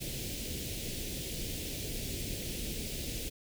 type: band-stop noise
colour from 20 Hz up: pink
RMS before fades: -38 dBFS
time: 0-3.3 s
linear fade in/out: 20 ms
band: 500 to 2500 Hz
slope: 24 dB/octave
effects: none